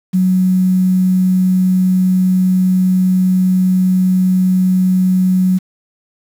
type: tone with quantisation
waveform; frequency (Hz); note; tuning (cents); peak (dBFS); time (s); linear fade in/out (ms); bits
sine; 185; F#3; 0; -9; 0.13-5.59; 20; 6
effects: none